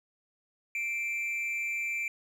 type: tone with amplitude modulation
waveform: triangle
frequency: 2349 Hz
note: D7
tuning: in tune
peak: -26 dBFS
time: 0.75-2.08 s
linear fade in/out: 2 ms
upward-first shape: sine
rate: 220 Hz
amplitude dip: 55%
effects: none